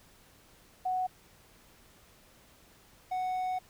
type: tone pair in turn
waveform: sine / triangle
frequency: 740 / 740 Hz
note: F#5 / F#5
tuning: 0 / 0 cents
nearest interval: unison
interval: 0 cents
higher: neither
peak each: -28 dBFS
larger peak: neither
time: 0.85-1.07 / 3.11-3.59 s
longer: second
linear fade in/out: 10 ms
effects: pink hiss -60 dBFS RMS until 3.69 s